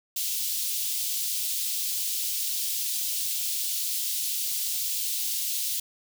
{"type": "high-pass noise", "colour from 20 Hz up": "white", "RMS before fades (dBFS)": -29, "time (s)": [0.16, 5.8], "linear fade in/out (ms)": 5, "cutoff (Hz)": 3100, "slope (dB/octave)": 24, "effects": []}